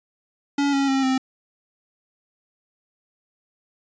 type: tone with pitch steps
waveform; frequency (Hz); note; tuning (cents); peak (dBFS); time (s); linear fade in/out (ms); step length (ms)
square; 283.1 / 275.8 / 268.8 / 261.9; C#4 / C#4 / C4 / C4; +37 / -9 / +47 / +2; -19; 0.58-1.18; 5; 150
effects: resampled to 16000 Hz